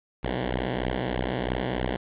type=beating tone pair; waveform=5% pulse; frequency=61.3 / 64.4 Hz; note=B1 / C2; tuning=-12 / -27 cents; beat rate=3.1 Hz; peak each=-18 dBFS; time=0.23-1.97 s; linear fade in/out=10 ms; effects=resampled to 8000 Hz + 8-bit